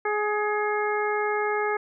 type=harmonic tone with a mistuned harmonic; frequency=419 Hz; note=G#4; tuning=15 cents sharp; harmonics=1 / 2 / 3 / 4 / 5; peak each=-26 / -29 / -31 / -32 / -33 dBFS; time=0.05-1.77 s; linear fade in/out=5 ms; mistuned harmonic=5; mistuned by=+34 cents; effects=none